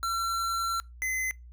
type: tone pair in turn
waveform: square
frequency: 1355 / 2043 Hz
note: E6 / C7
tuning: +47 / -42 cents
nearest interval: perfect fifth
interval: 711 cents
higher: second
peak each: -28 dBFS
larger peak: neither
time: 0.03-0.8 / 1.02-1.31 s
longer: first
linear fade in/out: 0 ms
effects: noise-tail reverb RT60 0.2 s tail -24 dB re dry + added 60 Hz sine -45 dBFS peak until 1.52 s